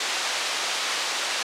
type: band-pass noise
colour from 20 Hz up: white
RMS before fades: -27 dBFS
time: 0-1.43 s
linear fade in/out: 5 ms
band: 530 to 5200 Hz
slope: 12 dB/octave
effects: low-pass 9000 Hz 12 dB/octave